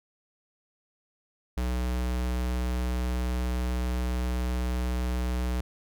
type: tone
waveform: square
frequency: 61.74 Hz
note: B1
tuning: in tune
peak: -27 dBFS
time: 1.57-5.61 s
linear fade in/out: 5 ms
effects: none